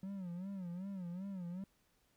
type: tone with vibrato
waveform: triangle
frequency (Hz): 185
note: F#3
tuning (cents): 0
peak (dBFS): -39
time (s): 0.03-1.64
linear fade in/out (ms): 2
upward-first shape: sine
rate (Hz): 2.6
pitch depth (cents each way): 130
effects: pink hiss -75 dBFS RMS until 2.16 s